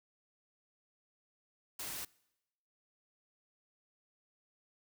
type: noise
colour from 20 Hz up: white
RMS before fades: -42 dBFS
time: 1.79-2.05 s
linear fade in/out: 5 ms
effects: noise-tail reverb RT60 0.9 s tail -24 dB re dry